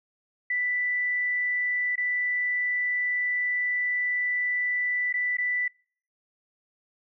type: tone with dropouts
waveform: sine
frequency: 1979 Hz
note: B6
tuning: 3 cents sharp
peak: -24 dBFS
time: 0.5-5.68 s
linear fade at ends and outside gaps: 5 ms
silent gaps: 1.957-1.978 / 5.127-5.139 / 5.37-5.383 s
effects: noise-tail reverb RT60 0.5 s tail -26 dB re dry